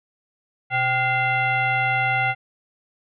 sine tone with frequency modulation, 1425 Hz, F6, 34 cents sharp, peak -18 dBFS, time 0.7-2.35 s, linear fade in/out 50 ms, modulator 650 Hz, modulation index 1.7, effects none

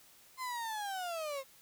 35% pulse linear sweep, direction down, 1046.5 to 523.3 Hz, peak -35 dBFS, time 0.37-1.44 s, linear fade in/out 50 ms, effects white hiss -61 dBFS RMS until 1.61 s

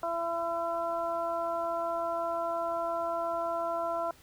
harmonic tone, 336.8 Hz, E4, 37 cents sharp, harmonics 1 / 2 / 3 / 4, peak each -43 / -31 / -36 / -37 dBFS, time 0.03-4.11 s, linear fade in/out 2 ms, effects pink hiss -58 dBFS RMS until 4.22 s

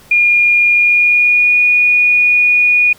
sine tone with pitch glide, 2422 to 2454 Hz, D#7 to D#7, -47 to -25 cents, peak -7 dBFS, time 0.11-2.93 s, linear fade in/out 5 ms, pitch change +22 cents, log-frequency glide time 0.71-1.58 s, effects pink hiss -43 dBFS RMS until 2.98 s

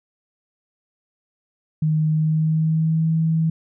sine tone with pitch glide, 155.56 to 161.33 Hz, D#3 to E3, 0 to -37 cents, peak -16 dBFS, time 1.82-3.5 s, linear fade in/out 5 ms, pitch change +63 cents, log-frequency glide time 2.1-3.09 s, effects none

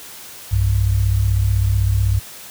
sine tone pair together, 62.6 / 98.54 Hz, B1 / G2, +24 / +10 cents, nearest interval minor sixth, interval 786 cents, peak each -18 / -15 dBFS, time 0.51-2.2 s, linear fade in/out 20 ms, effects white hiss -37 dBFS RMS until 2.5 s

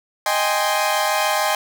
sawtooth chord, Ab major seventh, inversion second, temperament equal, 622.3 / 784 / 830.6 / 1046.5 Hz, Eb5 / G5 / Ab5 / C6, 0 / 0 / 0 / 0 cents, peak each -19 / -20 / -19 / -20 dBFS, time 0.26-1.55 s, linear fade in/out 2 ms, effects none

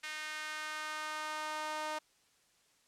sawtooth tone with high-pass filter sweep, 307.5 Hz, D#4, 20 cents flat, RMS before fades -40 dBFS, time 0.03-1.99 s, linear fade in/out 10 ms, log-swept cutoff 1900 to 790 Hz, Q 1.8, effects white hiss -70 dBFS RMS until 2.87 s + low-pass 9000 Hz 12 dB/octave

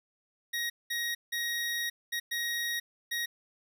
25% pulse tone bursts at uneven times, 1885 Hz, A#6, 19 cents sharp, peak -27 dBFS, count 6, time 0.53-0.7 / 0.9-1.15 / 1.32-1.9 / 2.12-2.2 / 2.31-2.8 / 3.11-3.26 s, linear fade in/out 10 ms, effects none

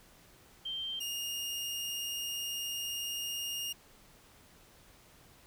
sine / sawtooth tone pair in turn, 3145 / 2837 Hz, G7 / F7, +5 / +27 cents, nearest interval major second, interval 178 cents, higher first, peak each -35 / -32 dBFS, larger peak second, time 0.65-1 / 1-3.73 s, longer second, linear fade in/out 10 ms, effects pink hiss -60 dBFS RMS until 5.46 s

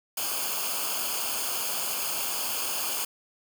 white noise with comb filter, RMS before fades -30 dBFS, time 0.17-3.05 s, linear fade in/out 5 ms, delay 0.52 ms, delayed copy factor -0.75, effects none

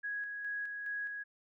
sine tone with tremolo, 1661.2 Hz, G#6, in tune, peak -35 dBFS, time 0.03-1.24 s, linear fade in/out 20 ms, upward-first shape square, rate 2.4 Hz, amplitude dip 35%, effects none

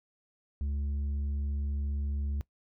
triangle tone with tanh clipping, 71.3 Hz, C#2, 49 cents sharp, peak -31 dBFS, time 0.61-2.41 s, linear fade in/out 0 ms, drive 10 dB, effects noise-tail reverb RT60 0.1 s tail -20 dB re dry

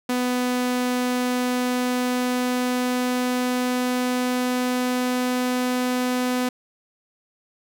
sawtooth tone with pitch glide, 248.9 to 250.5 Hz, B3 to B3, +14 to +25 cents, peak -17 dBFS, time 0.09-6.49 s, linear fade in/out 5 ms, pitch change +11 cents, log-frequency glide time 1.11-5.53 s, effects none

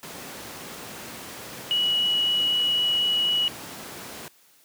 sine tone in noise, 2926 Hz, F#7, 20 cents flat, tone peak -20 dBFS, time 1.71-3.48 s, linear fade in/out 0 ms, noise pink, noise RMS -38 dBFS, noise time 0.03-4.28 s, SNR +15 dB, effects white hiss -58 dBFS RMS until 4.64 s + high-pass 150 Hz 12 dB/octave

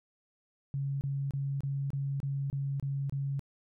sine tone bursts, 138.59 Hz, C#3, in tune, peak -30 dBFS, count 9, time 0.74-3.394 s, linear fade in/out 0 ms, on 270 ms, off 28 ms, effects none

